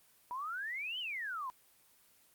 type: exponential two-way sweep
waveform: sine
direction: up then down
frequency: 953 to 3125 to 977 Hz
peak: -37 dBFS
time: 0.31-1.5 s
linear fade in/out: 0 ms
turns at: 0.99 s
effects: white hiss -66 dBFS RMS until 2.34 s + Opus 24 kbps